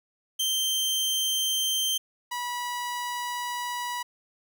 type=tone pair in turn; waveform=sawtooth; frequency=3136 / 974.2 Hz; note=G7 / B5; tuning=0 / -24 cents; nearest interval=octave + minor sixth; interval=2024 cents; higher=first; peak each=-21 / -26 dBFS; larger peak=first; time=0.39-1.98 / 2.31-4.03 s; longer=second; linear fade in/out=10 ms; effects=none